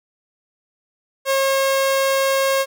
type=tone; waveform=sawtooth; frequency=541 Hz; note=C#5; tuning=42 cents flat; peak=-12 dBFS; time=1.25-2.66 s; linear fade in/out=50 ms; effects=none